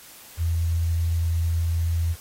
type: tone with quantisation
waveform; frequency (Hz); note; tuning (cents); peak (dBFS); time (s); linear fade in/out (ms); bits
sine; 83.4; E2; +21; -20; 0.37-2.16; 50; 8
effects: white hiss -46 dBFS RMS until 2.2 s + AAC 48 kbps